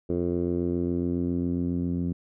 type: tone with low-pass filter sweep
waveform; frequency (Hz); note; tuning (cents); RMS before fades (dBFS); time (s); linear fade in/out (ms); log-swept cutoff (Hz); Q
10% pulse; 87.31; F2; 0; -27; 0.09-2.13; 10; 410 to 220; 2.3
effects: none